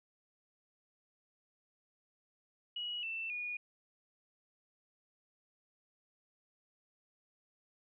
sine tone with pitch steps, 2912 / 2670 / 2449 Hz, F#7 / E7 / D#7, -28 / +22 / -28 cents, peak -37 dBFS, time 2.76-3.57 s, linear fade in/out 5 ms, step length 270 ms, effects none

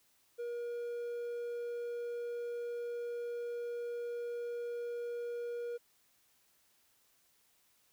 triangle tone, 476.4 Hz, A#4, 38 cents sharp, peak -35 dBFS, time 0.38-5.78 s, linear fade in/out 20 ms, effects white hiss -71 dBFS RMS until 7.92 s

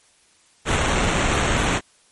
pink noise with sample-and-hold, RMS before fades -20 dBFS, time 0.65-1.81 s, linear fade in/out 50 ms, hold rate 4900 Hz, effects white hiss -57 dBFS RMS until 2.11 s + MP3 48 kbps

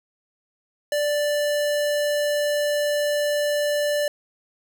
square tone, 587.3 Hz, D5, in tune, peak -21 dBFS, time 0.92-4.08 s, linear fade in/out 2 ms, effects none

